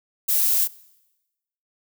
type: noise with echo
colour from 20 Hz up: violet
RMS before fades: -21 dBFS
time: 0.28-0.65 s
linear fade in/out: 10 ms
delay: 28 ms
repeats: 1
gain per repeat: -4 dB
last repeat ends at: 0.678 s
effects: noise-tail reverb RT60 1.0 s tail -22 dB re dry